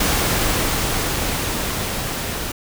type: noise with level ramp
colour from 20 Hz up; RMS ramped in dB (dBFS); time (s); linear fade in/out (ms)
pink; -18 to -26; 0-2.52; 5
effects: none